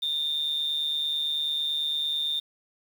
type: tone with amplitude modulation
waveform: sine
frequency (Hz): 3623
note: A7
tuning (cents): +50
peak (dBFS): -21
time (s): 0.02-2.4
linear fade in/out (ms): 10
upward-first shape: sine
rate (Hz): 149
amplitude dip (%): 70
effects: tanh soft clip ceiling -20 dBFS + 8-bit